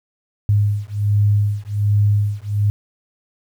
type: beating tone pair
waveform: sine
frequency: 102.5 / 103.8 Hz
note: G#2 / G#2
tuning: -22 / 0 cents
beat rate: 1.3 Hz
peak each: -17 dBFS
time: 0.49-2.7 s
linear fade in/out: 0 ms
effects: 8-bit